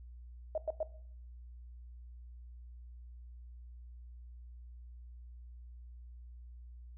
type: tone bursts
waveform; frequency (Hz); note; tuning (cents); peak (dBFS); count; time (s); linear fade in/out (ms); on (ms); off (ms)
sine; 627; D#5; +13; -31; 3; 0.55-0.83; 2; 28; 98
effects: noise-tail reverb RT60 0.6 s tail -17 dB re dry + added 60 Hz sine -48 dBFS peak until 6.97 s